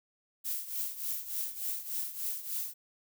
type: noise with tremolo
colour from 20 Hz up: violet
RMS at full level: -33 dBFS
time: 0.44-2.74 s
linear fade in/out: 20 ms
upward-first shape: triangle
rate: 3.4 Hz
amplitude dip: 80%
effects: none